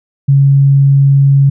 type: tone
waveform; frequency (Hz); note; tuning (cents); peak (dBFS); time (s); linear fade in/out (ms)
sine; 138.59; C#3; 0; -4; 0.28-1.5; 10
effects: none